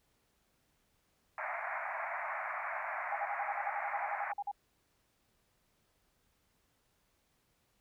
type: band-pass noise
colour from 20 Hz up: pink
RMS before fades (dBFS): -39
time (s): 1.38-4.32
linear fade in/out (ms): 2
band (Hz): 620 to 2300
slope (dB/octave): 96
type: tone bursts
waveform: sine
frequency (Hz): 812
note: G#5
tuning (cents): -39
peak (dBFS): -34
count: 16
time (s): 3.12-4.515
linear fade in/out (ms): 5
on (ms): 45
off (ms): 45
effects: pink hiss -75 dBFS RMS until 7.8 s